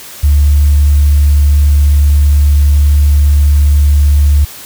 sine tone, 72.5 Hz, D2, 22 cents flat, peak -3 dBFS, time 0.23-4.45 s, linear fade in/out 10 ms, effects tanh soft clip ceiling 0 dBFS + white hiss -30 dBFS RMS until 4.65 s

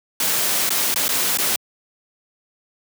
white noise with dropouts, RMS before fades -20 dBFS, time 0.2-1.56 s, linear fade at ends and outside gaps 2 ms, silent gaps 0.693-0.704 / 0.942-0.959 / 1.081-1.09 / 1.374-1.385 s, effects high-pass 150 Hz 12 dB/octave

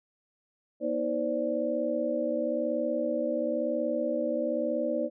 sine tone cluster, 241.8 / 317.4 / 519 / 580 Hz, B3 / D#4 / C5 / D5, -36 / +35 / -14 / -22 cents, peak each -34 / -33 / -32 / -30 dBFS, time 0.8-5.1 s, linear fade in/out 50 ms, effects none

